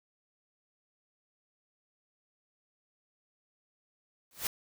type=noise with exponential growth; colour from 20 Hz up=white; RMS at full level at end=-28 dBFS; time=4.31-4.47 s; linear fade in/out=1 ms; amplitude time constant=34 ms; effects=none